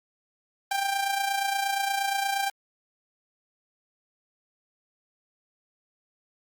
sawtooth tone with amplitude modulation, 790 Hz, G5, 13 cents sharp, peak -19 dBFS, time 0.71-2.5 s, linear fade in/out 5 ms, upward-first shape sine, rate 28.5 Hz, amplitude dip 55%, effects Opus 48 kbps

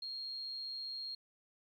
sine tone, 4245 Hz, C8, 24 cents sharp, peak -40 dBFS, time 0.02-1.15 s, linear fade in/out 5 ms, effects 12-bit

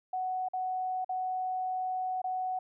sine tone with dropouts, 743 Hz, F#5, 7 cents sharp, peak -30 dBFS, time 0.13-2.59 s, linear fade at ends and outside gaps 5 ms, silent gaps 0.486-0.534 / 1.046-1.092 / 2.218-2.241 s, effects none

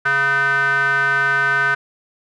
square tone with band-pass filter, 138.7 Hz, C#3, 1 cent sharp, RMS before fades -17 dBFS, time 0.05-1.75 s, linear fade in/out 10 ms, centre 1500 Hz, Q 7.8, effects none

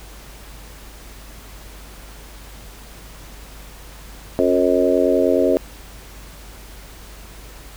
harmonic tone with a mistuned harmonic, 89.9 Hz, F#2, 49 cents flat, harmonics 3 / 4 / 5 / 6 / 7, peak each -20 / -20 / -20 / -20 / -20 dBFS, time 4.39-5.57 s, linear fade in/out 0 ms, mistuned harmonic 3, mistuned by +21 cents, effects added 50 Hz sine -39 dBFS peak until 7.76 s + pink hiss -42 dBFS RMS until 7.76 s

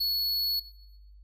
square tone, 4391 Hz, C#8, 17 cents flat, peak -26 dBFS, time 0-0.6 s, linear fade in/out 10 ms, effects noise-tail reverb RT60 1.0 s tail -18 dB re dry + added 50 Hz sine -49 dBFS peak until 1.23 s

